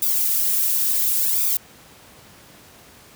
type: noise with flanger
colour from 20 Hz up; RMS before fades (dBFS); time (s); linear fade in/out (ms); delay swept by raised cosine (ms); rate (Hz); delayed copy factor
violet; -20; 0.02-1.57; 2; 0.82 to 3.82; 0.71; +1
effects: pink hiss -47 dBFS RMS until 3.15 s + high-pass 80 Hz 12 dB/octave